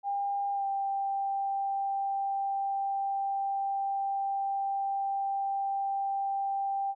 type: tone with pitch glide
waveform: sine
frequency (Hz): 801 to 788.1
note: G5 to G5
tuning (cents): +37 to +9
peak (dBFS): -28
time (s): 0.03-6.95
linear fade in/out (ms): 50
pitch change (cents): -28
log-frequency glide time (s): 0.53-0.65
effects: none